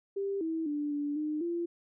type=tone with pitch steps; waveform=sine; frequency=395.6 / 323.9 / 293.9 / 290.5 / 303.9 / 342.4 Hz; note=G4 / E4 / D4 / D4 / D#4 / F4; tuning=+16 / -30 / +1 / -19 / -41 / -34 cents; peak=-30 dBFS; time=0.16-1.66 s; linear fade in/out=10 ms; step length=250 ms; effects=none